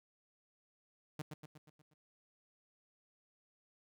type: tone with echo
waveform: sawtooth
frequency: 152.2 Hz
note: D#3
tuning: 38 cents flat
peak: -35 dBFS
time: 1.19-1.22 s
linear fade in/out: 5 ms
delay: 120 ms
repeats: 6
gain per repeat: -5 dB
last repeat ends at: 1.94 s
effects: none